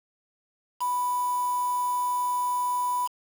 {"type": "tone with quantisation", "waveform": "sine", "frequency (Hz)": 987.8, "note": "B5", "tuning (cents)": 0, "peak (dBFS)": -24, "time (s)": [0.8, 3.08], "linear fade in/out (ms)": 20, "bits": 6, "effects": []}